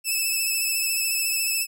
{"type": "tone with vibrato", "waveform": "10% pulse", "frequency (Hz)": 2622, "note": "E7", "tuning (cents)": -10, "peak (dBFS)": -14, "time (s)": [0.04, 1.67], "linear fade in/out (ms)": 50, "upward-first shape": "triangle", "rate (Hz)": 14, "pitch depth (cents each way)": 33, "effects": []}